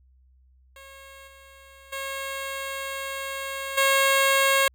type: tone with level steps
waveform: 10% pulse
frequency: 544 Hz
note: C#5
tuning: 33 cents flat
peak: -36 / -40 / -22 / -10 dBFS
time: 0.76-4.68 s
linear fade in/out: 2 ms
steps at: 1.27 / 1.92 / 3.77 s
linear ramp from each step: 10 ms
effects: added 64 Hz sine -55 dBFS peak until 4.74 s